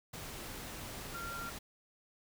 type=tone in noise; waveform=sine; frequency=1381 Hz; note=F6; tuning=20 cents flat; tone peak=-41 dBFS; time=1.14-1.5 s; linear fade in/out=10 ms; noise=pink; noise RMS=-45 dBFS; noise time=0.13-1.59 s; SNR=+1 dB; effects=none